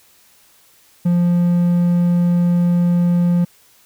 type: tone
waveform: triangle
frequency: 174.61 Hz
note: F3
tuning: in tune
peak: -10 dBFS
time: 1.05-3.45 s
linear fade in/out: 10 ms
effects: white hiss -52 dBFS RMS until 3.85 s

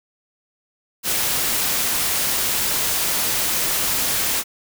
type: noise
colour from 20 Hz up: white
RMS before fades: -21 dBFS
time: 1.03-4.44 s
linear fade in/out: 50 ms
effects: none

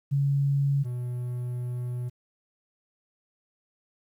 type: tone pair in turn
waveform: sine / triangle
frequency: 140 / 123.19 Hz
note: C#3 / B2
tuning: +18 / -4 cents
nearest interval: major second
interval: 222 cents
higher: first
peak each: -21 / -27 dBFS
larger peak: first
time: 0.11-0.84 / 0.84-2.1 s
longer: second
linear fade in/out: 20 ms
effects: 10-bit

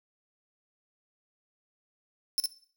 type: tone with echo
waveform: sawtooth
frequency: 5300 Hz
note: E8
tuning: 9 cents sharp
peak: -21 dBFS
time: 2.38-2.4 s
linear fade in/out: 0 ms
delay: 58 ms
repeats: 1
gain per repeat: -2 dB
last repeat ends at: 2.458 s
effects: noise-tail reverb RT60 0.5 s tail -17 dB re dry

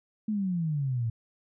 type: exponential sweep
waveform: sine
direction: down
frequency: 220 to 110.9 Hz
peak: -26 dBFS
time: 0.28-1.1 s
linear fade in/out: 5 ms
effects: none

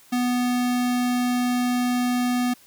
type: tone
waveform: square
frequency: 246.7 Hz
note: B3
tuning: 2 cents flat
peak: -21 dBFS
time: 0.12-2.54 s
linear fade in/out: 10 ms
effects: white hiss -53 dBFS RMS until 2.66 s

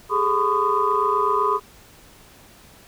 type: tone cluster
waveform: sine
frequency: 402.3 / 430.2 / 1008 / 1106 / 1227 Hz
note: G4 / A4 / B5 / C#6 / D#6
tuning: +45 / -39 / +35 / -4 / -25 cents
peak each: -25 / -26 / -21 / -25 / -23 dBFS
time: 0.09-1.6 s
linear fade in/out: 50 ms
effects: tanh soft clip ceiling -6 dBFS + pink hiss -49 dBFS RMS until 2.87 s

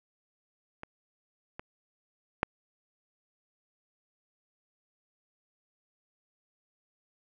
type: clicks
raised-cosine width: 0.5 ms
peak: -25 / -24 / -9 dBFS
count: 3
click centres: 0.834 / 1.595 / 2.431 s
effects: none

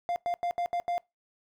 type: tone bursts at uneven times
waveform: triangle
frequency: 698.5 Hz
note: F5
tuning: in tune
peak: -25 dBFS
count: 6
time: 0.09-0.16 / 0.26-0.34 / 0.43-0.51 / 0.58-0.66 / 0.73-0.8 / 0.88-0.98 s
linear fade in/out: 0 ms
effects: noise-tail reverb RT60 0.2 s tail -23 dB re dry

